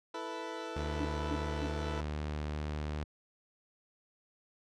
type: chord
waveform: 20% pulse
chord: E suspended fourth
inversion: none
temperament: equal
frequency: 329.6 / 440 / 493.9 Hz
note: E4 / A4 / B4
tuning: 0 / 0 / 0 cents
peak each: -38 dBFS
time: 0.14-2.01 s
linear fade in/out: 5 ms
type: tone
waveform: sawtooth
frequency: 75.2 Hz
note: D2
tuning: 42 cents sharp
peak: -31 dBFS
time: 0.76-3.04 s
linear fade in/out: 5 ms
type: tone bursts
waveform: sine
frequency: 293 Hz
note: D4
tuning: 4 cents flat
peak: -34 dBFS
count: 3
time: 1-1.67 s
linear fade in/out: 5 ms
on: 50 ms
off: 260 ms
effects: low-pass 5000 Hz 12 dB/octave